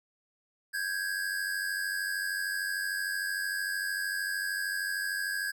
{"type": "tone pair together", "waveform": "square", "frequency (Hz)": [1568, 1661.2], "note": ["G6", "G#6"], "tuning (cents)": [0, 0], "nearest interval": "minor second", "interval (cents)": 100, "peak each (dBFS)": [-36, -33], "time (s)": [0.73, 5.52], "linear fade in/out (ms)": 20, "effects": []}